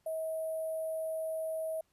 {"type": "tone with sample-and-hold", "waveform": "sine", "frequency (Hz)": 640, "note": "D#5", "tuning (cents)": 49, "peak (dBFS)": -33, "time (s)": [0.06, 1.81], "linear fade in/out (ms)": 5, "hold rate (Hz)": 11025, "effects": ["pink hiss -75 dBFS RMS until 1.92 s", "resampled to 32000 Hz"]}